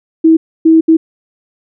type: tone bursts at uneven times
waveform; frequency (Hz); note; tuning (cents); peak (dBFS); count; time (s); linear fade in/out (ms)
sine; 322.9; E4; -36; -3; 3; 0.24-0.37 / 0.65-0.81 / 0.88-0.97; 10
effects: none